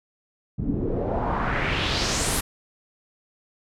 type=noise with low-pass filter sweep; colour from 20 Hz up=pink; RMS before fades=-25 dBFS; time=0.58-2.41 s; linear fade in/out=10 ms; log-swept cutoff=200 to 12000 Hz; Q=2.5; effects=none